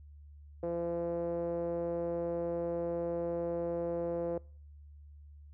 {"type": "tone with low-pass filter", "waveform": "5% pulse", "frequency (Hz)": 170.4, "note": "F3", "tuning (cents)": -42, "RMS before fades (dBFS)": -35, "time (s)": [0.63, 4.38], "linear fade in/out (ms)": 2, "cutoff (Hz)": 480, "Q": 3.8, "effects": ["noise-tail reverb RT60 0.5 s tail -25 dB re dry", "added 73 Hz sine -50 dBFS peak until 5.53 s"]}